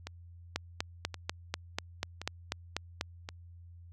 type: two click trains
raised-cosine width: 0.2 ms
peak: -14 / -22 dBFS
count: 11 / 4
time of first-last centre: 0.56-3.011 / 0.07-3.289 s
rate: 4.08 / 0.932 Hz
effects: added 86 Hz sine -49 dBFS peak until 3.92 s